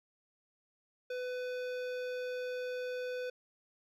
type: tone with hard clipping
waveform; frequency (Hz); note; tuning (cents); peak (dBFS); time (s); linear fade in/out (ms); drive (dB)
sine; 500; B4; +21; -38; 1.1-3.3; 5; 15
effects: none